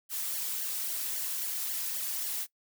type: noise with flanger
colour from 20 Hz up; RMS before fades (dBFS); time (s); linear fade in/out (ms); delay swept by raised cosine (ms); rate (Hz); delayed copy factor
blue; -34; 0.09-2.47; 50; 0.78 to 3.78; 3.7; -1
effects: noise-tail reverb RT60 0.1 s tail -20 dB re dry